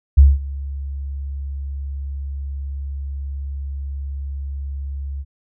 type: tone with ADSR envelope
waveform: sine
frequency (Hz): 69.3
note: C#2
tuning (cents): 0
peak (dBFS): -3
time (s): 0.17-5.25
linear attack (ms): 14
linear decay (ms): 200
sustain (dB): -21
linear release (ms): 44
effects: none